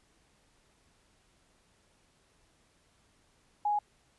sine tone, 830.6 Hz, G#5, in tune, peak -26 dBFS, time 3.65-3.79 s, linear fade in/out 5 ms, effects pink hiss -68 dBFS RMS until 4.18 s + resampled to 24000 Hz

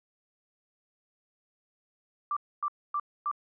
sine tone bursts, 1174.7 Hz, D6, in tune, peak -27 dBFS, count 4, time 2.31-3.314 s, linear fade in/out 2 ms, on 56 ms, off 260 ms, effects none

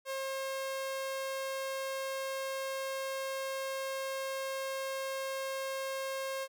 sawtooth tone, 536 Hz, C5, 42 cents sharp, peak -31 dBFS, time 0.05-6.48 s, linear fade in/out 50 ms, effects none

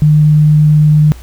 sine tone, 151.5 Hz, D#3, 46 cents flat, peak -4 dBFS, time 0.02-1.12 s, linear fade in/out 0 ms, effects added 60 Hz sine -29 dBFS peak until 1.22 s + pink hiss -40 dBFS RMS until 1.22 s

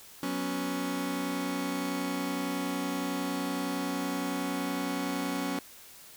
sawtooth chord, F# suspended fourth, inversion none, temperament just, 185 / 246.7 / 277.5 Hz, F#3 / B3 / C#4, 0 / -2 / +2 cents, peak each -33 / -33 / -28 dBFS, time 0.23-5.59 s, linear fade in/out 2 ms, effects white hiss -51 dBFS RMS until 6.16 s

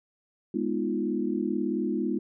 sine chord, F half-diminished seventh, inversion first, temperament equal, 207.7 / 246.9 / 311.1 / 349.2 Hz, Ab3 / Cb4 / Eb4 / F4, 0 / 0 / 0 / 0 cents, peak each -31 dBFS, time 0.54-2.19 s, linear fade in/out 5 ms, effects none

